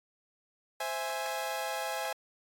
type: chord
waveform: sawtooth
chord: C augmented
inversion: none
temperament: equal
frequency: 523.3 / 659.3 / 830.6 Hz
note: C5 / E5 / G#5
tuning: 0 / 0 / 0 cents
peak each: -35 / -34 / -32 dBFS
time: 0.8-2.13 s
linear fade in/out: 5 ms
effects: AAC 64 kbps